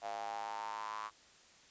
square tone with high-pass filter sweep, 53.4 Hz, G#1, 49 cents sharp, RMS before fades -42 dBFS, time 0.01-1.11 s, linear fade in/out 50 ms, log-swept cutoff 700 to 1100 Hz, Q 7.3, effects white hiss -62 dBFS RMS until 1.7 s + resampled to 16000 Hz

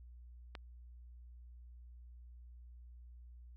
click, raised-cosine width 0.3 ms, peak -29 dBFS, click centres 0.552 s, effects added 60 Hz sine -52 dBFS peak until 3.56 s

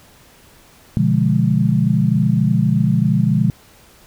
sine chord, B diminished seventh, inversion none, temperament equal, 123.47 / 146.83 / 174.61 / 207.7 Hz, B2 / D3 / F3 / Ab3, 0 / 0 / 0 / 0 cents, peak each -18 dBFS, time 0.97-3.5 s, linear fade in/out 0 ms, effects pink hiss -48 dBFS RMS until 4.06 s

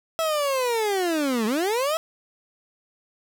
30% pulse linear two-way sweep, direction down then up, 659.3 to 207.7 to 659.3 Hz, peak -19 dBFS, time 0.19-1.97 s, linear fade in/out 0 ms, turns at 1.46 s, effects none

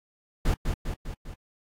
brown noise with echo, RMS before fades -22 dBFS, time 0.45-0.54 s, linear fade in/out 5 ms, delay 200 ms, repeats 4, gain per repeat -4 dB, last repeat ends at 1.34 s, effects AAC 48 kbps

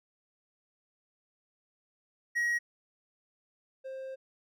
triangle tone pair in turn, 1899 / 529.1 Hz, A#6 / C5, +32 / +19 cents, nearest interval octave + minor seventh, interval 2213 cents, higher first, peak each -25 / -36 dBFS, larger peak first, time 2.35-2.59 / 3.84-4.16 s, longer second, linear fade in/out 20 ms, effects none

